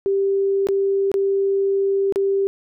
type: tone with dropouts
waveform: sine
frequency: 392.9 Hz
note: G4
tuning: 4 cents sharp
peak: -16 dBFS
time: 0.06-2.47 s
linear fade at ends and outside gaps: 0 ms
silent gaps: 0.67-0.687 / 1.116-1.141 / 2.124-2.159 s
effects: none